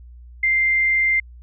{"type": "tone", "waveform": "sine", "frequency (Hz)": 2093, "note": "C7", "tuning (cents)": 0, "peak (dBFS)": -15, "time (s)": [0.43, 1.2], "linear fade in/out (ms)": 5, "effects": ["added 60 Hz sine -39 dBFS peak until 1.42 s"]}